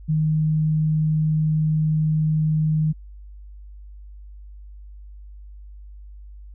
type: tone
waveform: sine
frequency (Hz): 155.56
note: D#3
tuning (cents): 0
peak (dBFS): -17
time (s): 0.08-2.93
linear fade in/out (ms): 20
effects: added 50 Hz sine -38 dBFS peak until 6.54 s